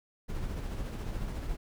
brown noise with tremolo, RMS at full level -34 dBFS, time 0.28-1.57 s, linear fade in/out 20 ms, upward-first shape sine, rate 14 Hz, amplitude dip 35%, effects none

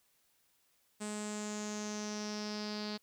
sawtooth tone with low-pass filter sweep, 210.4 Hz, G#3, 23 cents sharp, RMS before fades -40 dBFS, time 1-2.98 s, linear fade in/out 20 ms, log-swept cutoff 8300 to 4500 Hz, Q 6.6, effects white hiss -73 dBFS RMS until 3.02 s

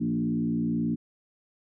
sine tone with frequency modulation, 230 Hz, A#3, 23 cents flat, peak -24 dBFS, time 0-0.96 s, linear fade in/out 20 ms, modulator 58.9 Hz, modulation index 1.2, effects none

